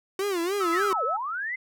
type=tone with vibrato; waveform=45% pulse; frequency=370 Hz; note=F#4; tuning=in tune; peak=-25 dBFS; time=0.19-0.93 s; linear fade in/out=2 ms; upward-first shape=sine; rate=3.4 Hz; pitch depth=180 cents each way
type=tone; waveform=sine; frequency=1300 Hz; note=E6; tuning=24 cents flat; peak=-25 dBFS; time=0.6-1.17 s; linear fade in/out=10 ms
type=linear two-way sweep; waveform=sine; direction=down then up; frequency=2093 to 437.5 to 2093 Hz; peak=-28 dBFS; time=0.72-1.56 s; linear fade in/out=10 ms; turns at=1.04 s
effects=none